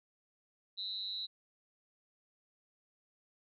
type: tone with amplitude modulation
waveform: sine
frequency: 3951 Hz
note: B7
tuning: in tune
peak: -33 dBFS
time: 0.77-1.27 s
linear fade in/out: 20 ms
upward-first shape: sine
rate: 197 Hz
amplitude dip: 100%
effects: none